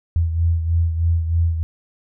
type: beating tone pair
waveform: sine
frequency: 83 / 86.2 Hz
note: E2 / F2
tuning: +12 / -22 cents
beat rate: 3.2 Hz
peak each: -16 / -24 dBFS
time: 0.16-1.63 s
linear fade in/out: 0 ms
effects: none